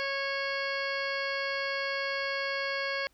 harmonic tone with a mistuned harmonic, 550 Hz, C#5, 14 cents flat, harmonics 1 / 2 / 3 / 4 / 5 / 6 / 8 / 9 / 10, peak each -35 / -39 / -35 / -36 / -43 / -44 / -41 / -43 / -53 dBFS, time 0-3.07 s, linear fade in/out 0 ms, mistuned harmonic 9, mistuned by -36 cents, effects added 60 Hz sine -68 dBFS peak until 3.13 s + pink hiss -68 dBFS RMS until 3.13 s

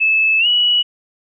sine tone with pitch glide, 2612 to 2932 Hz, E7 to F#7, -17 to -16 cents, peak -11 dBFS, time 0-0.83 s, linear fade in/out 20 ms, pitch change +201 cents, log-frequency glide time 0.39-0.47 s, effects none

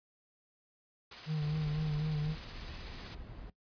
white noise with tremolo, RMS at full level -45 dBFS, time 1.11-3.15 s, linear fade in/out 5 ms, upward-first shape sine, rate 16 Hz, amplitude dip 25%
triangle tone with vibrato, 152.4 Hz, D#3, 36 cents flat, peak -29 dBFS, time 1.26-2.36 s, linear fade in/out 50 ms, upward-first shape sine, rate 4 Hz, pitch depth 45 cents each way
brown noise, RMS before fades -46 dBFS, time 1.42-3.5 s, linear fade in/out 5 ms
effects noise-tail reverb RT60 0.1 s tail -18 dB re dry + resampled to 11025 Hz

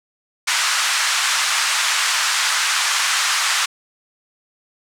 pink band-pass noise, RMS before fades -19 dBFS, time 0.47-3.66 s, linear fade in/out 10 ms, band 1100 to 8800 Hz, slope 24 dB/octave, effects none

